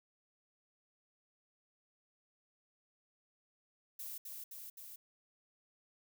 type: noise with echo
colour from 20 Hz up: violet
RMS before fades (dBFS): -45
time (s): 3.99-4.18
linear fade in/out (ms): 5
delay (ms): 260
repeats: 3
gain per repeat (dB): -2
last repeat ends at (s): 4.96
effects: none